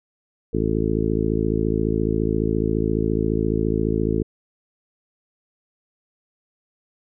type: harmonic tone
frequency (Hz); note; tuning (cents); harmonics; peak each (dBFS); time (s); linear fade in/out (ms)
54.5; A1; -16; 1 / 2 / 3 / 4 / 5 / 6 / 7 / 8; -27 / -27 / -27 / -27 / -27 / -27 / -27 / -27; 0.53-4.23; 10
effects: none